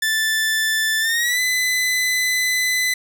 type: tone with pitch glide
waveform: sawtooth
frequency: 1760 to 2010 Hz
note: A6 to B6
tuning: 0 to +30 cents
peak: -14 dBFS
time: 0.02-2.94 s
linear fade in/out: 5 ms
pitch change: +230 cents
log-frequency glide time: 1-1.4 s
effects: 7-bit